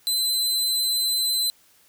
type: tone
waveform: sawtooth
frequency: 4047 Hz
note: B7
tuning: 42 cents sharp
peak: -18 dBFS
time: 0.07-1.5 s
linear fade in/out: 0 ms
effects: white hiss -58 dBFS RMS until 1.88 s